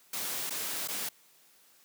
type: noise with dropouts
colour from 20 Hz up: white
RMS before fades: -35 dBFS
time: 0.13-1.09 s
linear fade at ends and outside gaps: 5 ms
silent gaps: 0.497-0.505 / 0.876-0.884 s
effects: white hiss -62 dBFS RMS until 1.84 s + high-pass 150 Hz 12 dB/octave